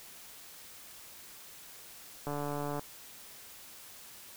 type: click train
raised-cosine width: 1 ms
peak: -23 dBFS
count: 77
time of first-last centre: 2.27-2.794 s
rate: 145 Hz
effects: white hiss -51 dBFS RMS until 4.36 s